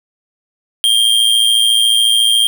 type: tone with amplitude modulation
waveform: square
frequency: 3200 Hz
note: G7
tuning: 35 cents sharp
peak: -7 dBFS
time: 0.84-2.47 s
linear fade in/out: 0 ms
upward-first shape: sine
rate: 114 Hz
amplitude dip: 60%
effects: none